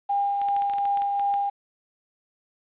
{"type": "tone with tremolo", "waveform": "sine", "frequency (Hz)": 804, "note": "G5", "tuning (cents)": 44, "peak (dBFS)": -20, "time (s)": [0.09, 1.5], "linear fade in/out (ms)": 10, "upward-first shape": "triangle", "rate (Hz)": 2.7, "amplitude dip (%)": 30}
{"type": "clicks", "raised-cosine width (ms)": 0.2, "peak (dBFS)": -22, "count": 12, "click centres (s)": [0.416, 0.486, 0.565, 0.621, 0.698, 0.736, 0.784, 0.854, 0.973, 1.02, 1.196, 1.34]}
{"effects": ["resampled to 8000 Hz", "9-bit"]}